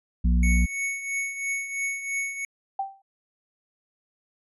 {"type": "harmonic tone", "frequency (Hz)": 60, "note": "B1", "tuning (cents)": -49, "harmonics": [1, 3, 4], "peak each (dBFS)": [-18, -26, -32], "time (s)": [0.24, 0.66], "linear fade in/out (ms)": 10}
{"type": "tone with tremolo", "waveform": "square", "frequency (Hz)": 2217, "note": "C#7", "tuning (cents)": 0, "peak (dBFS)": -25, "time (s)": [0.43, 2.45], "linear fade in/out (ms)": 2, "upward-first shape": "triangle", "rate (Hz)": 3, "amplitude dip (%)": 70}
{"type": "tone with exponential decay", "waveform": "sine", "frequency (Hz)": 781, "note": "G5", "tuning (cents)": -7, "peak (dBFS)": -22, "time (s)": [2.79, 3.02], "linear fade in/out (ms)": 5, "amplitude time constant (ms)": 49}
{"effects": ["resampled to 32000 Hz"]}